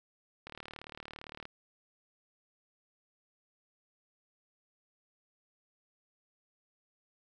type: click train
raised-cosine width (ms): 0.3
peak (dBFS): -28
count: 38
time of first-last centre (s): 0.47-1.454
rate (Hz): 37.6
effects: none